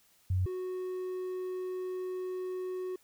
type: tone pair in turn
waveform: sine / triangle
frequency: 92.5 / 368.5 Hz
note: F#2 / F#4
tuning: 0 / -7 cents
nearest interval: 2 octaves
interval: 2393 cents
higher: second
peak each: -26 / -32 dBFS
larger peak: first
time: 0.3-0.46 / 0.46-2.96 s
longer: second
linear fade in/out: 5 ms
effects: white hiss -66 dBFS RMS until 3.03 s

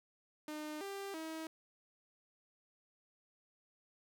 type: tone with pitch steps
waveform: sawtooth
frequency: 304.1 / 395.3 / 320 Hz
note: D#4 / G4 / D#4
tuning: -40 / +15 / +49 cents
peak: -38 dBFS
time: 0.48-1.47 s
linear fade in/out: 2 ms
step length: 330 ms
effects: 13-bit

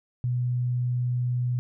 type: tone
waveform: sine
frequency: 123.47 Hz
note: B2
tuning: in tune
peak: -23 dBFS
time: 0.24-1.59 s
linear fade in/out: 0 ms
effects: none

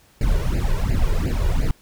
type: noise with flanger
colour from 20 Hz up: brown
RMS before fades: -19 dBFS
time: 0.21-1.71 s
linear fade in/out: 2 ms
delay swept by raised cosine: 0.42 to 2.12 ms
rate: 2.8 Hz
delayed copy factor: +0.9
effects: pink hiss -55 dBFS RMS until 1.81 s

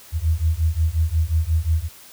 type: beating tone pair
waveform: sine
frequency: 77.78 / 83.38 Hz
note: D#2 / E2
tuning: 0 / +20 cents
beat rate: 5.6 Hz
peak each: -20 dBFS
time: 0.12-1.89 s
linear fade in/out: 50 ms
effects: white hiss -45 dBFS RMS until 2.12 s

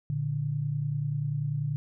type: tone pair together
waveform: sine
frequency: 116.54 / 146.83 Hz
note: A#2 / D3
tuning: 0 / 0 cents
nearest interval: major third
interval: 400 cents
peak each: -33 / -28 dBFS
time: 0.1-1.76 s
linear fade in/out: 0 ms
effects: none

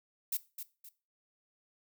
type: noise with echo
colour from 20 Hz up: violet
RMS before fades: -33 dBFS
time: 0.32-0.37 s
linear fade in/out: 5 ms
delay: 260 ms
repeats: 2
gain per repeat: -9 dB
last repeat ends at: 0.89 s
effects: noise-tail reverb RT60 0.3 s tail -17 dB re dry

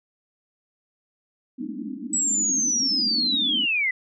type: band-pass noise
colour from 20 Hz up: white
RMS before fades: -33 dBFS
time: 1.58-3.66 s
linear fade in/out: 20 ms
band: 200 to 310 Hz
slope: 96 dB/octave
type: linear sweep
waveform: sine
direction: down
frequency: 7880 to 1969 Hz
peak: -20 dBFS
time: 2.13-3.91 s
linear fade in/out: 5 ms
effects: none

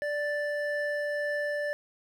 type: tone pair together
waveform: triangle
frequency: 587.3 / 1760 Hz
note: D5 / A6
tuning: 0 / 0 cents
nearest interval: octave + perfect fifth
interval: 1900 cents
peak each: -28 / -31 dBFS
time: 0.02-1.73 s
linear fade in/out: 0 ms
effects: none

